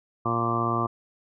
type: harmonic tone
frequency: 116.54 Hz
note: A#2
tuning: in tune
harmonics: 1 / 2 / 3 / 4 / 5 / 6 / 7 / 8 / 9 / 10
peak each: -30 / -32 / -31 / -38 / -38 / -33 / -39 / -37 / -31 / -27 dBFS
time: 0.25-0.87 s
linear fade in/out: 10 ms
effects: none